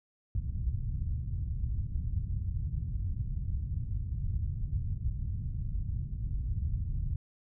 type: low-pass noise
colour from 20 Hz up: white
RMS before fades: -33 dBFS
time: 0.35-7.16 s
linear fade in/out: 2 ms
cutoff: 110 Hz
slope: 24 dB/octave
effects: none